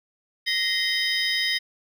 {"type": "tone cluster", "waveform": "triangle", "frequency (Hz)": [1875, 2062, 3102, 3742, 5020], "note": ["A#6", "C7", "G7", "A#7", "D#8"], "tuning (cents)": [10, -26, -19, 6, 15], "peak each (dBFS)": -27, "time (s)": [0.46, 1.59], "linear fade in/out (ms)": 20, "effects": []}